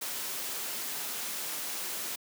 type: noise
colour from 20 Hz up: white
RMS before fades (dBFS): -36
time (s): 0.01-2.16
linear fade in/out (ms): 10
effects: high-pass 200 Hz 12 dB/octave